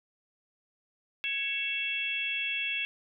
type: harmonic tone with a mistuned harmonic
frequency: 555 Hz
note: C#5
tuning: 2 cents sharp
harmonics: 3 / 4 / 5 / 6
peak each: -42 / -37 / -31 / -36 dBFS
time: 1.24-2.85 s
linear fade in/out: 0 ms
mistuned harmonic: 5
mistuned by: -60 cents
effects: none